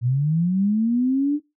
sine linear sweep, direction up, 116.54 to 299.5 Hz, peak -17 dBFS, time 0.01-1.4 s, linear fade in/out 50 ms, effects noise-tail reverb RT60 0.2 s tail -20 dB re dry

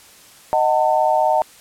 sine chord, D# diminished, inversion none, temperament just, 622.3 / 746.7 / 896 Hz, D#5 / F#5 / A5, 0 / +16 / +31 cents, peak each -18 dBFS, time 0.53-1.42 s, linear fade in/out 0 ms, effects white hiss -46 dBFS RMS until 1.6 s + low-pass 12000 Hz 12 dB/octave

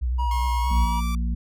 sine tone with vibrato, 61.74 Hz, B1, in tune, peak -21 dBFS, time 0.01-0.86 s, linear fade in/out 20 ms, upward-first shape sine, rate 9.5 Hz, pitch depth 59 cents each way
triangle tone, 958 Hz, A#5, 47 cents sharp, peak -24 dBFS, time 0.18-1.01 s, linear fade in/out 20 ms
sawtooth tone with pitch glide, 1076 to 1166.6 Hz, C6 to D6, +48 to -12 cents, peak -29 dBFS, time 0.31-1.15 s, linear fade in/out 2 ms, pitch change +140 cents, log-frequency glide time 0.56-1.01 s
harmonic tone, 58.3 Hz, A#1, 1 cent sharp, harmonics 1 / 3 / 4, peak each -22 / -32 / -34 dBFS, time 0.7-1.35 s, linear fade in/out 10 ms
effects none

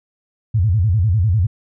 sine tone with vibrato, 97.9 Hz, G2, 2 cents flat, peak -12 dBFS, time 0.54-1.47 s, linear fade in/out 10 ms, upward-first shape square, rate 10 Hz, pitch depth 220 cents each way, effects none

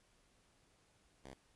5% pulse tone, 66.9 Hz, C2, 39 cents sharp, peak -40 dBFS, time 1.24-1.34 s, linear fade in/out 5 ms, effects pink hiss -72 dBFS RMS until 1.55 s + resampled to 24000 Hz

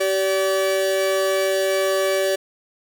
45% pulse tone pair together, 384.4 / 575.9 Hz, G4 / D5, -34 / -34 cents, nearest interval perfect fifth, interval 700 cents, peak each -22 / -20 dBFS, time 0-2.36 s, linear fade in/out 10 ms, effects none

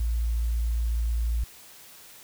sine tone, 57.3 Hz, A#1, 29 cents flat, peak -23 dBFS, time 0-1.44 s, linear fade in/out 5 ms, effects white hiss -49 dBFS RMS until 2.23 s

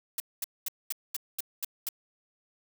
blue noise bursts, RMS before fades -32 dBFS, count 8, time 0.18-1.888 s, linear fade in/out 2 ms, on 21 ms, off 220 ms, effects none

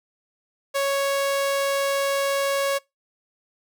sawtooth tone, 554.4 Hz, C#5, in tune, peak -17 dBFS, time 0.74-2.79 s, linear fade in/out 20 ms, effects noise-tail reverb RT60 0.2 s tail -24 dB re dry

